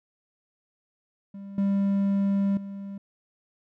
triangle tone with level steps, 198 Hz, G3, 18 cents sharp, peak -35 / -19 / -32 dBFS, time 1.34-2.98 s, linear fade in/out 5 ms, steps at 1.58 / 2.57 s, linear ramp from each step 2 ms, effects none

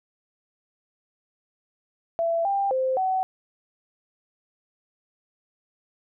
sine tone with pitch steps, 669 / 793 / 521 / 754 Hz, E5 / G5 / C5 / F#5, +25 / +20 / -7 / +32 cents, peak -21 dBFS, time 2.19-3.23 s, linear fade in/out 0 ms, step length 260 ms, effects none

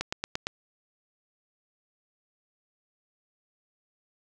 click train, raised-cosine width 0.2 ms, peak -12 dBFS, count 5, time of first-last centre 0.01-0.469 s, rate 8.71 Hz, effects none

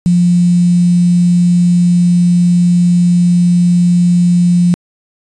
sine tone with quantisation, 175.6 Hz, F3, 10 cents sharp, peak -6 dBFS, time 0.06-4.74 s, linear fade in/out 0 ms, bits 5, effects resampled to 22050 Hz

